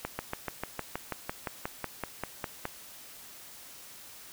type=slowing click train; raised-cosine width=0.5 ms; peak=-17 dBFS; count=16; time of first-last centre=0.05-2.654 s; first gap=140 ms; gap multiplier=1.03; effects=white hiss -49 dBFS RMS until 4.32 s